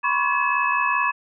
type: tone cluster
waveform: sine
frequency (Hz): 990 / 1068 / 1133 / 1697 / 2587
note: B5 / C6 / C#6 / G#6 / E7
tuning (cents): +4 / +35 / +37 / +37 / -33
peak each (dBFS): -25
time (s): 0.03-1.12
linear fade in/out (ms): 20
effects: none